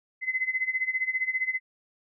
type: tone with tremolo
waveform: sine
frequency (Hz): 2042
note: C7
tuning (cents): -43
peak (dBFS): -22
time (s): 0.21-1.6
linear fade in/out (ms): 50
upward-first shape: sine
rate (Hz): 15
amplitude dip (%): 85
effects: none